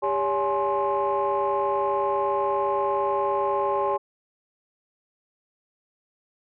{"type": "tone cluster", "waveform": "sine", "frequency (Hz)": [398.5, 566, 840, 1057], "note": ["G4", "C#5", "G#5", "C6"], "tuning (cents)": [28, 36, 19, 17], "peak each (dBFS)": -26, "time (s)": [0.02, 3.98], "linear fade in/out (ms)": 20, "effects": ["tanh soft clip ceiling -15 dBFS"]}